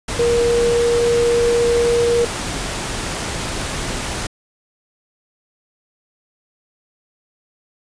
sine tone in noise, 473.1 Hz, A#4, 26 cents sharp, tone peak -13 dBFS, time 0.19-2.25 s, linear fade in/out 5 ms, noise pink, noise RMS -24 dBFS, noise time 0.08-4.27 s, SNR +8 dB, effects resampled to 22050 Hz

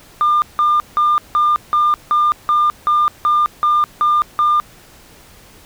sine tone bursts, 1202 Hz, D6, 40 cents sharp, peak -9 dBFS, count 12, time 0.21-4.6 s, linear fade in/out 0 ms, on 210 ms, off 170 ms, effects tanh soft clip ceiling -8 dBFS + pink hiss -44 dBFS RMS until 5.65 s

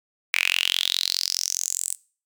sawtooth tone with high-pass filter sweep, 44.81 Hz, F1, 45 cents sharp, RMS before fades -25 dBFS, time 0.33-1.95 s, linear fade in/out 10 ms, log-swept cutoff 2300 to 8500 Hz, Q 6.7, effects noise-tail reverb RT60 0.4 s tail -22 dB re dry

